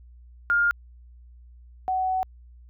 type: tone pair in turn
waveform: sine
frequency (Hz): 1411 / 749.6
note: F6 / F#5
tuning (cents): +17 / +22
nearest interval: major seventh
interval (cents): 1095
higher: first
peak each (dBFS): -18 / -22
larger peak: first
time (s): 0.5-0.71 / 1.88-2.23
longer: second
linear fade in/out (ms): 0
effects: added 60 Hz sine -46 dBFS peak until 2.69 s